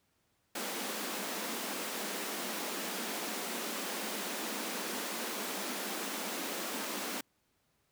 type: high-pass noise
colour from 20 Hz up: pink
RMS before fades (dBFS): -38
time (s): 0.55-7.21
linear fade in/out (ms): 5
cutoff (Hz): 190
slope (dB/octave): 96
effects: pink hiss -75 dBFS RMS until 7.91 s + high-pass 60 Hz 12 dB/octave